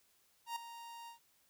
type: tone with ADSR envelope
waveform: 45% pulse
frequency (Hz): 932.3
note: A#5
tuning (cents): 0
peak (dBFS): -36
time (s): 0.46-1.19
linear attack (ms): 100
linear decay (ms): 6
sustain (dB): -12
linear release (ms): 110
effects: white hiss -72 dBFS RMS until 1.49 s